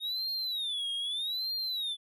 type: tone with vibrato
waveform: triangle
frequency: 3700 Hz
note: A#7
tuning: 14 cents flat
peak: -30 dBFS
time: 0-1.97 s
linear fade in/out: 50 ms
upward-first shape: sine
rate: 0.81 Hz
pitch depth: 220 cents each way
effects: none